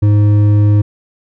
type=tone with hard clipping; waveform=sine; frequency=103.83 Hz; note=G#2; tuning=in tune; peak=-8 dBFS; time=0.02-0.82 s; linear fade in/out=10 ms; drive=7 dB; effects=none